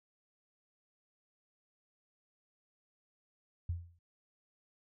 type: tone with exponential decay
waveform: sine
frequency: 85.9 Hz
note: F2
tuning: 28 cents flat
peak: -30 dBFS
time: 3.69-3.99 s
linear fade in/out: 5 ms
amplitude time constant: 64 ms
effects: none